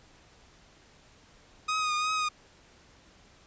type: tone with vibrato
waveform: sawtooth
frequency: 1244.5 Hz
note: D#6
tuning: in tune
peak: -23 dBFS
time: 1.68-2.29 s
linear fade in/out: 10 ms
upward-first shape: triangle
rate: 2.8 Hz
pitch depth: 39 cents each way
effects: pink hiss -58 dBFS RMS until 3.46 s + resampled to 16000 Hz